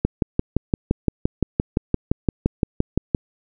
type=click train; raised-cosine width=3 ms; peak=-4 dBFS; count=19; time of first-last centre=0.05-3.148 s; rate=5.81 Hz; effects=none